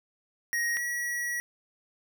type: tone pair in turn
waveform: square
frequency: 1882 / 1923.8 Hz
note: A#6 / B6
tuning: +16 / -46 cents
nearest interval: unison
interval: 38 cents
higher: second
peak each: -27 / -30 dBFS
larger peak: first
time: 0.53-0.77 / 0.77-1.4 s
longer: second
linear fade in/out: 0 ms
effects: none